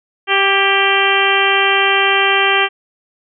harmonic tone with a mistuned harmonic, 392 Hz, G4, in tune, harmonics 1 / 2 / 3 / 4 / 5 / 6 / 7 / 8, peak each -19 / -19 / -19 / -19 / -19 / -19 / -19 / -19 dBFS, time 0.27-2.69 s, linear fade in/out 50 ms, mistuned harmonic 4, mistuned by +27 cents, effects none

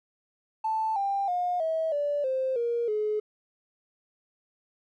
triangle tone with pitch steps, 880 / 793.1 / 714.8 / 644.2 / 580.6 / 523.3 / 471.6 / 425 Hz, A5 / G5 / F5 / E5 / D5 / C5 / A#4 / G#4, 0 / +20 / +40 / -40 / -20 / 0 / +20 / +40 cents, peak -21 dBFS, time 0.64-3.2 s, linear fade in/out 10 ms, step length 320 ms, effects tanh soft clip ceiling -23 dBFS

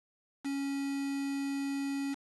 triangle tone with quantisation, 277.2 Hz, C#4, in tune, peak -30 dBFS, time 0.44-2.15 s, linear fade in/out 20 ms, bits 7, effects resampled to 24000 Hz

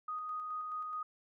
sine tone with tremolo, 1244.5 Hz, D#6, in tune, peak -36 dBFS, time 0.08-1.03 s, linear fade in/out 5 ms, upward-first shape square, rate 4.7 Hz, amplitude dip 25%, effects none

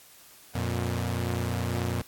sawtooth tone pair together, 89.5 / 118.68 Hz, F2 / A#2, +43 / +31 cents, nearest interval perfect fourth, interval 488 cents, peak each -26 dBFS, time 0.55-2.02 s, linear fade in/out 5 ms, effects white hiss -53 dBFS RMS until 2.07 s + AAC 64 kbps

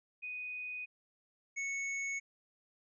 sine / square tone pair in turn, 2489 / 2209 Hz, D#7 / C#7, 0 / -7 cents, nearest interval major second, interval 207 cents, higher first, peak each -39 / -36 dBFS, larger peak second, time 0.22-0.86 / 1.56-2.2 s, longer neither, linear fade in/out 20 ms, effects resampled to 22050 Hz

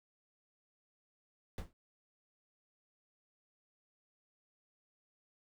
brown noise with exponential decay, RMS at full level -35 dBFS, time 1.58-1.73 s, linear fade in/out 1 ms, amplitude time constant 31 ms, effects none

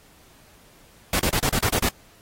pink noise bursts, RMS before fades -22 dBFS, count 8, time 1.13-1.888 s, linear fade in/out 2 ms, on 65 ms, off 34 ms, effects pink hiss -54 dBFS RMS until 2.21 s + AAC 48 kbps

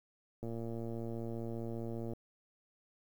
click train, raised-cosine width 2 ms, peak -29 dBFS, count 197, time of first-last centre 0.43-2.134 s, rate 115 Hz, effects 10-bit

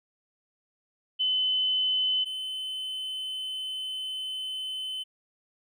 sine / triangle tone pair in turn, 3031 / 3046 Hz, F#7 / F#7, +41 / +50 cents, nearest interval unison, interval 9 cents, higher second, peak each -23 / -30 dBFS, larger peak first, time 1.19-2.25 / 2.25-5.04 s, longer second, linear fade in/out 20 ms, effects none

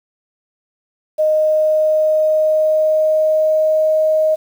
sine tone with pitch glide, 619 to 625.1 Hz, D#5 to D#5, -9 to +8 cents, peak -11 dBFS, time 1.18-4.36 s, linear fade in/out 20 ms, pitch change +17 cents, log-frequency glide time 1.31-4 s, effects 7-bit

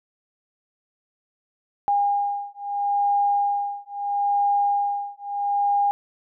sine beating tone pair, 810 / 810.76 Hz, G#5 / G#5, -43 / -42 cents, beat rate 0.76 Hz, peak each -23 dBFS, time 1.88-5.91 s, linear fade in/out 0 ms, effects none

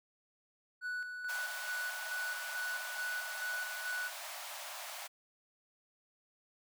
triangle tone with tremolo, 1480 Hz, F#6, in tune, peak -34 dBFS, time 0.81-4.12 s, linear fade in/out 50 ms, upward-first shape square, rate 2.3 Hz, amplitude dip 45%
pink high-pass noise, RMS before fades -45 dBFS, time 1.28-5.08 s, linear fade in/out 20 ms, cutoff 590 Hz, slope 96 dB/octave
effects none

